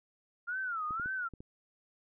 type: tone with vibrato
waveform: sine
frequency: 1378 Hz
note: F6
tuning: 24 cents flat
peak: -33 dBFS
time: 0.47-1.29 s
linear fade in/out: 20 ms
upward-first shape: sine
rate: 1.9 Hz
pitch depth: 200 cents each way
type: clicks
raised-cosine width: 3 ms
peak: -34 dBFS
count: 5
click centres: 0.908 / 0.998 / 1.059 / 1.337 / 1.405 s
effects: none